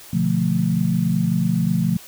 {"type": "chord", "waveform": "sine", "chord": "B half-diminished seventh", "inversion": "none", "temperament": "equal", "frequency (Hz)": [123.47, 146.83, 174.61, 220], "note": ["B2", "D3", "F3", "A3"], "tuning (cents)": [0, 0, 0, 0], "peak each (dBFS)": [-25, -25, -19, -23], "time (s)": [0.13, 1.97], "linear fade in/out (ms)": 5, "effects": ["white hiss -42 dBFS RMS until 2.07 s"]}